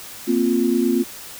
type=chord; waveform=sine; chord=Bb suspended second; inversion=none; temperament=equal; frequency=233.1 / 261.6 / 349.2 Hz; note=Bb3 / C4 / F4; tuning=0 / 0 / 0 cents; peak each=-20 dBFS; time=0.27-1.04 s; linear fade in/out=20 ms; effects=white hiss -37 dBFS RMS until 1.39 s